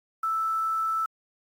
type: tone with quantisation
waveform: sine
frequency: 1318.5 Hz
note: E6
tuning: in tune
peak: -24 dBFS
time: 0.23-1.06 s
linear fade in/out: 5 ms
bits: 8
effects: AAC 48 kbps